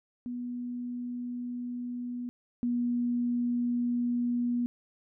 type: tone pair in turn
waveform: sine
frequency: 244.3 / 241.6 Hz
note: B3 / B3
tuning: -19 / -38 cents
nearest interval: unison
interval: 19 cents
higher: first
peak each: -33 / -26 dBFS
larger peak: second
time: 0.26-2.29 / 2.63-4.66 s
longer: neither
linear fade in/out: 0 ms
effects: none